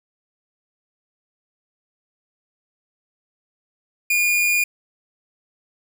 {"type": "tone", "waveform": "45% pulse", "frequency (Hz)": 2429, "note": "D#7", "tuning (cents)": -42, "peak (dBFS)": -16, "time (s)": [4.1, 4.64], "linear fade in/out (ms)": 5, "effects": []}